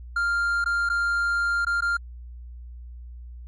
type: tone with dropouts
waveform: triangle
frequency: 1396.9 Hz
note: F6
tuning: in tune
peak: -19 dBFS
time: 0.16-1.97 s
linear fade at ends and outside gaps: 5 ms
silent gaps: 0.643-0.659 / 0.891-0.898 / 1.65-1.667 / 1.808-1.821 s
effects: added 60 Hz sine -37 dBFS peak until 3.47 s + MP3 48 kbps